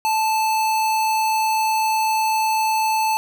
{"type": "tone", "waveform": "square", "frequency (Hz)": 876, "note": "A5", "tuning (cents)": -8, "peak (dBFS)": -18, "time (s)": [0.05, 3.17], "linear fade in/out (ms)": 0, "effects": []}